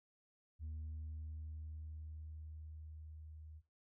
sine tone with level ramp, 77.78 Hz, D#2, in tune, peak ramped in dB -40 to -51 dBFS, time 0.59-3.62 s, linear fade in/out 50 ms, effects noise-tail reverb RT60 0.3 s tail -19 dB re dry + tanh soft clip ceiling -41 dBFS

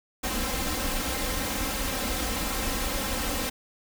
pink noise with comb filter, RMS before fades -29 dBFS, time 0.23-3.5 s, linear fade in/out 10 ms, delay 3.8 ms, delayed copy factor +0.8, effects none

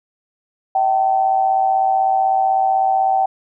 sine tone with amplitude modulation, 768 Hz, G5, 36 cents flat, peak -10 dBFS, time 0.75-3.26 s, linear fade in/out 5 ms, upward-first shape sine, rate 116 Hz, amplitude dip 65%, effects none

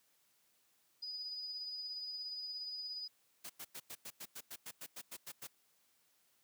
sine tone with tremolo, 4957 Hz, D#8, 7 cents flat, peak -40 dBFS, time 1.02-3.08 s, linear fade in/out 10 ms, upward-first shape sine, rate 17 Hz, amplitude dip 30%
white noise bursts, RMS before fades -47 dBFS, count 14, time 3.44-5.473 s, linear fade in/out 10 ms, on 57 ms, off 95 ms
effects white hiss -74 dBFS RMS until 6.43 s + high-pass 100 Hz 12 dB/octave

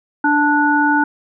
harmonic tone, 293.7 Hz, D4, in tune, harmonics 1 / 3 / 5, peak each -16 / -16 / -16 dBFS, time 0.24-1.04 s, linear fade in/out 5 ms, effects none

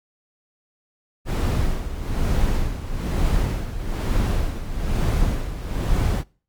brown noise with tremolo, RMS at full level -19 dBFS, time 1.25-6.24 s, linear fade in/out 50 ms, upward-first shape sine, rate 1.1 Hz, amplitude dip 70%, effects noise-tail reverb RT60 0.4 s tail -24 dB re dry + Opus 48 kbps

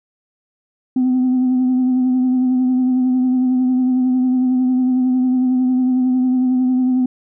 sine tone with vibrato, 254.6 Hz, C4, 47 cents flat, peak -11 dBFS, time 0.96-7.06 s, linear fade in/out 5 ms, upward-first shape triangle, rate 11 Hz, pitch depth 30 cents each way, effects tanh soft clip ceiling -10 dBFS

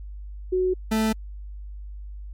sine / 40% pulse tone pair in turn, 369.3 / 219.6 Hz, F#4 / A3, -3 / -3 cents, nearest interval major sixth, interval 900 cents, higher first, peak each -19 dBFS, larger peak neither, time 0.52-0.74 / 0.91-1.13 s, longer neither, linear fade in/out 10 ms, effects added 50 Hz sine -34 dBFS peak until 2.33 s + MP3 64 kbps

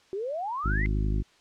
sine exponential sweep, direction up, 370 to 2109 Hz, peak -29 dBFS, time 0.13-0.86 s, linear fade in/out 0 ms
harmonic tone, 51.7 Hz, G#1, 7 cents flat, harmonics 1 / 2 / 3 / 4 / 5 / 6 / 7, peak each -25 / -31 / -35 / -37 / -39 / -41 / -42 dBFS, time 0.64-1.23 s, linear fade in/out 20 ms
effects white hiss -60 dBFS RMS until 1.4 s + low-pass 5000 Hz 12 dB/octave

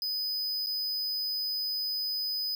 square tone with dropouts, 5000 Hz, D#8, 8 cents sharp, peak -30 dBFS, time 0.02-2.55 s, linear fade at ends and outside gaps 1 ms, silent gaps 0.662-0.669 s, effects none

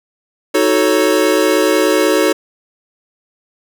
square chord, D# half-diminished seventh, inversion none, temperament equal with one note detuned, 313.7 / 370 / 440 / 554.4 Hz, D#4 / F#4 / A4 / C#5, +14 / 0 / 0 / 0 cents, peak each -17 dBFS, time 0.54-2.33 s, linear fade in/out 10 ms, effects none

